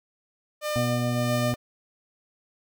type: tone with tremolo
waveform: sawtooth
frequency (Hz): 602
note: D5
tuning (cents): +43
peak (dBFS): -22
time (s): 0.61-1.56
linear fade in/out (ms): 50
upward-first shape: sine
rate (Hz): 1.6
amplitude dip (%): 45
type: harmonic tone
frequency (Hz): 121.9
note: B2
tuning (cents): -22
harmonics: 1 / 2 / 3 / 4 / 5 / 6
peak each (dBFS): -26 / -28 / -43 / -45 / -36 / -39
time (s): 0.76-1.54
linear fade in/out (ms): 0
effects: none